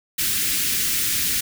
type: band-stop noise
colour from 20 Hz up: white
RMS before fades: -22 dBFS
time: 0.18-1.41 s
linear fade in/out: 10 ms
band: 340 to 1600 Hz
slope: 24 dB/octave
effects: none